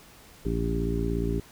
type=harmonic tone with a mistuned harmonic; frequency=57 Hz; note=A#1; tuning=38 cents flat; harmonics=1 / 2 / 3 / 4 / 5 / 6 / 7; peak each=-29 / -34 / -32 / -36 / -33 / -37 / -32 dBFS; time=0.45-1.4 s; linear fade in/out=5 ms; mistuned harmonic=1; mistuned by=-44 cents; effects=pink hiss -52 dBFS RMS until 1.51 s